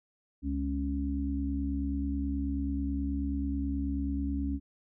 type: harmonic tone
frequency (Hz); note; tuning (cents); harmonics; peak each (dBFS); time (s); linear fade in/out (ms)
69.3; C#2; 0; 1 / 3 / 4; -32 / -39 / -32; 0.42-4.6; 50
effects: none